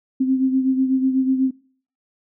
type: beating tone pair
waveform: sine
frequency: 261.6 / 269.7 Hz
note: C4 / C#4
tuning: 0 / -47 cents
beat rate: 8.1 Hz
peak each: -16 / -24 dBFS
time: 0.2-1.51 s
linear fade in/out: 10 ms
effects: noise-tail reverb RT60 0.5 s tail -23 dB re dry